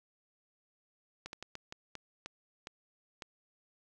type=slowing click train; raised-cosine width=0.2 ms; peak=-25 dBFS; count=9; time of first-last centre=1.26-3.222 s; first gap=71 ms; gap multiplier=1.34; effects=none